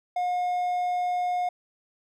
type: tone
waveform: triangle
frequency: 718 Hz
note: F5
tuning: 48 cents sharp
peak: -22 dBFS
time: 0.16-1.49 s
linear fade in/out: 5 ms
effects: none